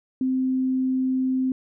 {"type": "tone", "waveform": "sine", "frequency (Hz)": 259.7, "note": "C4", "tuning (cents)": -13, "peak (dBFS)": -20, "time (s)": [0.21, 1.52], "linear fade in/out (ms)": 2, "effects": []}